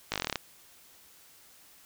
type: slowing click train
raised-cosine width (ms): 0.2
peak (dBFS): -12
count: 11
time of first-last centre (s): 0.12-0.357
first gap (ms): 18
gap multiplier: 1.06
effects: white hiss -57 dBFS RMS until 1.85 s